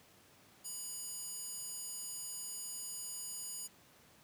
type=tone with high-pass filter; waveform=square; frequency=980 Hz; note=B5; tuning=14 cents flat; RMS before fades=-44 dBFS; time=0.64-3.68 s; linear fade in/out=20 ms; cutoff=7400 Hz; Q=2.2; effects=pink hiss -63 dBFS RMS until 4.23 s + high-pass 100 Hz 12 dB/octave